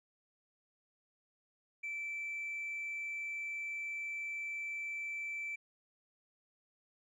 triangle tone with tanh clipping, 2327 Hz, D7, 17 cents flat, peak -38 dBFS, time 1.83-5.56 s, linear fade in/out 10 ms, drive 5 dB, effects none

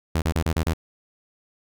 sawtooth tone bursts, 80.9 Hz, E2, 32 cents flat, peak -16 dBFS, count 6, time 0.15-0.735 s, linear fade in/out 5 ms, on 70 ms, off 33 ms, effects none

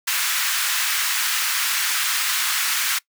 pink high-pass noise, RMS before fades -22 dBFS, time 0.07-2.99 s, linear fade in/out 10 ms, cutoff 1300 Hz, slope 24 dB/octave, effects noise-tail reverb RT60 0.1 s tail -22 dB re dry

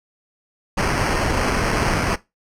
pink noise with sample-and-hold, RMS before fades -20 dBFS, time 0.77-2.16 s, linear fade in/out 10 ms, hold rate 3675 Hz, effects noise-tail reverb RT60 0.2 s tail -18 dB re dry + low-pass 9000 Hz 12 dB/octave

